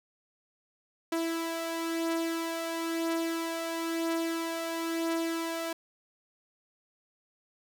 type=beating tone pair; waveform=sawtooth; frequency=329.6 / 330.6 Hz; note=E4 / E4; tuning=0 / +5 cents; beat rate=1 Hz; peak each=-33 / -27 dBFS; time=1.12-5.73 s; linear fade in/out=5 ms; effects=none